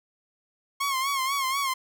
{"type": "tone with vibrato", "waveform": "sawtooth", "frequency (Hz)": 1084, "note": "C#6", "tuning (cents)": -39, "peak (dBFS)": -21, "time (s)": [0.8, 1.74], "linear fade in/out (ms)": 10, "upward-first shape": "sine", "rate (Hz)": 4.1, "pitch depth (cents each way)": 76, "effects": []}